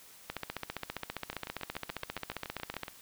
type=two click trains; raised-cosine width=0.3 ms; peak=-24 / -19 dBFS; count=12 / 39; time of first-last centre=1.33-2.881 / 0.3-2.833 s; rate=7.09 / 15 Hz; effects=white hiss -55 dBFS RMS until 3.01 s